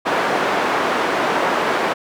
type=band-pass noise; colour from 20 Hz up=white; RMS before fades=-19 dBFS; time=0.05-1.94 s; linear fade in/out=20 ms; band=280 to 1200 Hz; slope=12 dB/octave; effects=none